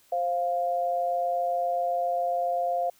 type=tone pair together; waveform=sine; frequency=526 / 698.5 Hz; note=C5 / F5; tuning=+9 / 0 cents; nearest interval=perfect fourth; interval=491 cents; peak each=-30 / -25 dBFS; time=0.12-2.9 s; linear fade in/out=5 ms; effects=white hiss -61 dBFS RMS until 2.99 s